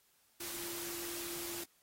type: tone in noise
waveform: sine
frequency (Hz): 343.8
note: F4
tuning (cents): -27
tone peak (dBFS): -48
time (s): 0.4-1.64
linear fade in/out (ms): 5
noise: white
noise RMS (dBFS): -43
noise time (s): 0.4-1.64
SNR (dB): -8
effects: white hiss -71 dBFS RMS until 1.82 s + AAC 48 kbps